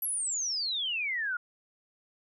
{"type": "exponential sweep", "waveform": "sine", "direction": "down", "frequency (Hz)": [11840, 1396.9], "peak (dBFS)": -29, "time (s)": [0.02, 1.37], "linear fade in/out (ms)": 5, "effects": []}